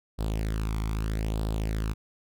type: tone with flanger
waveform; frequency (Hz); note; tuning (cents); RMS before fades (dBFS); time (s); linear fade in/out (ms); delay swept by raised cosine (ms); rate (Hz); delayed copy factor
sawtooth; 53.9; A1; -35; -29; 0.18-1.94; 20; 0.23 to 0.9; 0.79; +0.65
effects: none